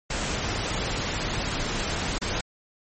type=noise with dropouts; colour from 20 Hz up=pink; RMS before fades=-28 dBFS; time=0.1-2.41 s; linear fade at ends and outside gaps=5 ms; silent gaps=2.183-2.215 s; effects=MP3 32 kbps